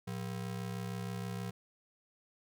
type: ring-modulated tone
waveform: square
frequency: 146.5 Hz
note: D3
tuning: 4 cents flat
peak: -35 dBFS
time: 0.07-1.51 s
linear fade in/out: 10 ms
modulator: 33.2 Hz
effects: none